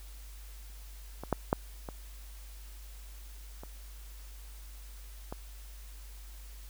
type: clicks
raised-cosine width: 1 ms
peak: -25 / -13 / -11 / -25 / -30 / -24 dBFS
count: 6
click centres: 1.236 / 1.327 / 1.529 / 1.888 / 3.635 / 5.325 s
effects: added 50 Hz sine -45 dBFS peak until 6.69 s + white hiss -56 dBFS RMS until 6.69 s